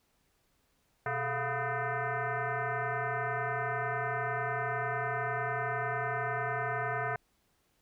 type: tone with frequency modulation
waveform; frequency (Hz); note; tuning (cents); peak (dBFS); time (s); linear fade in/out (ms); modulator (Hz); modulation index
sine; 404.5; G#4; -46; -30; 1.06-7.16; 2; 280; 5.2
effects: pink hiss -73 dBFS RMS until 7.81 s